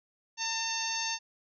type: harmonic tone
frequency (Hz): 902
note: A5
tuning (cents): +43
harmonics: 1 / 2 / 3 / 4 / 5 / 6 / 7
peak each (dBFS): -38 / -40 / -38 / -41 / -38 / -39 / -36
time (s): 0.37-1.19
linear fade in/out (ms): 50
effects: none